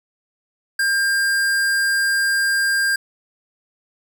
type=tone; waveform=square; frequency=1600 Hz; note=G6; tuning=35 cents sharp; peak=-17 dBFS; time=0.79-2.96 s; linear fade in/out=5 ms; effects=none